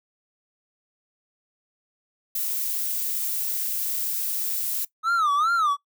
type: noise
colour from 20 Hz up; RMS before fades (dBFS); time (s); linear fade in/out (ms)
violet; -27; 2.35-4.85; 5
type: tone with vibrato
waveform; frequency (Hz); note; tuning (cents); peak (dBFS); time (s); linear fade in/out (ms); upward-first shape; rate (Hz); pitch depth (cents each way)
triangle; 1258; D#6; +19; -17; 5.03-5.77; 50; sine; 2.5; 180
effects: noise-tail reverb RT60 0.1 s tail -19 dB re dry